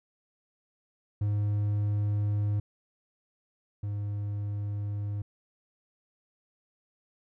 triangle tone pair in turn, 103.5 / 102.61 Hz, G#2 / G#2, -5 / -20 cents, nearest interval unison, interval 15 cents, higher first, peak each -23 / -28 dBFS, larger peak first, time 1.21-2.6 / 3.83-5.22 s, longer neither, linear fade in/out 5 ms, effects none

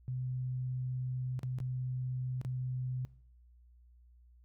sine tone with dropouts, 127.4 Hz, C3, 46 cents flat, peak -34 dBFS, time 0.08-3.05 s, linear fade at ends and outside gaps 0 ms, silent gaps 1.392-1.432 / 1.586-1.602 / 2.414-2.449 s, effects noise-tail reverb RT60 0.6 s tail -20 dB re dry + added 60 Hz sine -58 dBFS peak until 4.44 s

